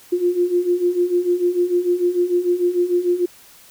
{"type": "beating tone pair", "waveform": "sine", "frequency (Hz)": [349.2, 355.9], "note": ["F4", "F4"], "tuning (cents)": [0, 33], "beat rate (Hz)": 6.7, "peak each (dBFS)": [-21, -17], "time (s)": [0.12, 3.26], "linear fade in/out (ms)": 10, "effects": ["white hiss -47 dBFS RMS until 3.7 s"]}